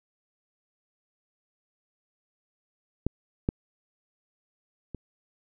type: clicks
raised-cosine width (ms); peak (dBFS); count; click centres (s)
3; -12 / -11 / -23; 3; 3.066 / 3.489 / 4.947
effects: none